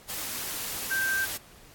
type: tone in noise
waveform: sine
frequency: 1568 Hz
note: G6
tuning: in tune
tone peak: -25 dBFS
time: 0.9-1.26 s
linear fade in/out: 20 ms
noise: white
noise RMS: -34 dBFS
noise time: 0.08-1.38 s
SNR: +6 dB
effects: pink hiss -53 dBFS RMS until 1.74 s + AAC 64 kbps